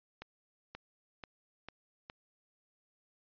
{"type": "accelerating click train", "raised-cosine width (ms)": 0.3, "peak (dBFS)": -28, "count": 5, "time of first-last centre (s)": [0.22, 2.099], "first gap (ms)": 530, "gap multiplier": 0.92, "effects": ["resampled to 11025 Hz"]}